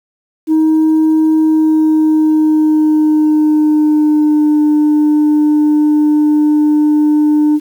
sine tone with pitch glide, 314.9 to 300.5 Hz, D#4 to D4, +21 to +40 cents, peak -5 dBFS, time 0.47-7.6 s, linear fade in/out 50 ms, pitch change -81 cents, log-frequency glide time 1.36-4.59 s, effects tanh soft clip ceiling -6 dBFS + 7-bit

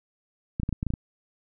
clicks, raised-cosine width 5 ms, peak -15 dBFS, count 8, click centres 0.599 / 0.633 / 0.691 / 0.727 / 0.829 / 0.867 / 0.904 / 0.938 s, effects none

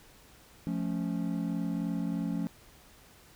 triangle chord, F augmented, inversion none, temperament equal with one note detuned, 174.61 / 218 / 277.2 Hz, F3 / A3 / C#4, 0 / -16 / 0 cents, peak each -31 / -33 / -33 dBFS, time 0.67-2.47 s, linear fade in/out 0 ms, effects pink hiss -57 dBFS RMS until 3.35 s

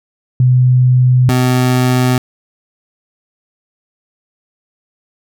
sine / 25% pulse tone pair in turn, 126.4 / 126.4 Hz, B2 / B2, +41 / +41 cents, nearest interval unison, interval 0 cents, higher neither, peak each -6 dBFS, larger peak neither, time 0.4-1.29 / 1.29-2.18 s, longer neither, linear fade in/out 2 ms, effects none

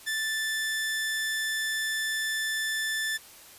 sawtooth tone, 1760 Hz, A6, in tune, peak -24 dBFS, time 0.06-3.18 s, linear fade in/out 20 ms, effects white hiss -50 dBFS RMS until 3.58 s + resampled to 32000 Hz

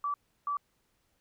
sine tone bursts at uneven times, 1155 Hz, D6, 29 cents flat, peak -29 dBFS, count 2, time 0.04-0.14 / 0.47-0.57 s, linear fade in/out 2 ms, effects pink hiss -74 dBFS RMS until 1.2 s

